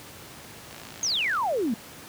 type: click train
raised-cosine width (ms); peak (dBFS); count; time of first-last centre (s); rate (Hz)
0.2; -25; 38; 0.71-1.368; 56.2
type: exponential sweep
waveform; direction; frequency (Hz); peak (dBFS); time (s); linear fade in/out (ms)
sine; down; 6645 to 207.7; -23; 1.03-1.74; 2
effects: pink hiss -44 dBFS RMS until 2.08 s + high-pass 100 Hz 12 dB/octave